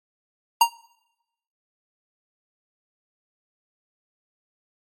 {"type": "tone with exponential decay", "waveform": "square", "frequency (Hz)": 932.3, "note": "A#5", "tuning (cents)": 0, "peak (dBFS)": -9, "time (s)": [0.61, 0.73], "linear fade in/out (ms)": 5, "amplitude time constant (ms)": 24, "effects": ["noise-tail reverb RT60 0.9 s tail -23 dB re dry", "MP3 64 kbps"]}